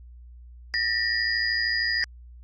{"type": "tone cluster", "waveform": "sine", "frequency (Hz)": [1802, 1915, 4903], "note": ["A6", "A#6", "D#8"], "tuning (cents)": [41, 46, -26], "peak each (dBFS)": -27, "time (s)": [0.74, 2.04], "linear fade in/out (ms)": 0, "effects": ["added 60 Hz sine -43 dBFS peak until 2.43 s", "AAC 32 kbps"]}